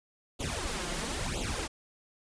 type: noise with flanger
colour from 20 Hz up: pink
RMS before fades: -34 dBFS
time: 0.39-1.68 s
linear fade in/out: 20 ms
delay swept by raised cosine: 0.27 to 5.77 ms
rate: 1 Hz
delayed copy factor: +0.9
effects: resampled to 22050 Hz